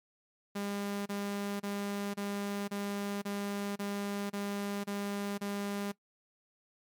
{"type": "tone bursts", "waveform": "sawtooth", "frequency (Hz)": 201.8, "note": "G#3", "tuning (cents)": -49, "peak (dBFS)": -30, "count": 10, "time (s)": [0.55, 5.92], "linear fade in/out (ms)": 10, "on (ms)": 510, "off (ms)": 30, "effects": ["noise-tail reverb RT60 0.1 s tail -20 dB re dry", "MP3 96 kbps"]}